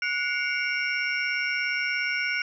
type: tone cluster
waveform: sine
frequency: 1465 / 2138 / 2275 / 2791 / 5470 Hz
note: F#6 / C7 / C#7 / F7 / F8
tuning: -18 / +37 / +44 / -2 / -37 cents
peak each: -29 / -32 / -29 / -35 / -36 dBFS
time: 0.02-2.42 s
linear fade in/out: 2 ms
effects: none